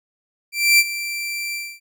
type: tone with ADSR envelope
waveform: sawtooth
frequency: 2349 Hz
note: D7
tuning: in tune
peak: -6 dBFS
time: 0.52-1.8 s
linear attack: 270 ms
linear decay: 43 ms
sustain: -15 dB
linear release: 260 ms
effects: none